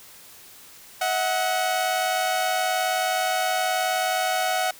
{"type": "tone pair together", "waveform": "sawtooth", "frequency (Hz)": [641, 740], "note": ["E5", "F#5"], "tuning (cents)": [-49, 0], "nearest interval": "major second", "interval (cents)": 249, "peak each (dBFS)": [-24, -19], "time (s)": [1.01, 4.71], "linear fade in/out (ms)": 5, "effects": ["white hiss -47 dBFS RMS until 4.79 s"]}